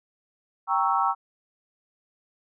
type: chord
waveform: sine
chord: G diminished seventh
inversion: none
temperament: equal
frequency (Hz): 784 / 932.3 / 1108.7 / 1318.5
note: G5 / Bb5 / Db6 / Fb6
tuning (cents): 0 / 0 / 0 / 0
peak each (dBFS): -26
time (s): 0.67-1.15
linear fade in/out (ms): 50
effects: none